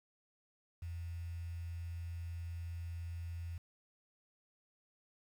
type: tone with quantisation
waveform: sine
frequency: 84.9 Hz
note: F2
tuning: 48 cents flat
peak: -40 dBFS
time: 0.82-3.58 s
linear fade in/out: 5 ms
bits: 10
effects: none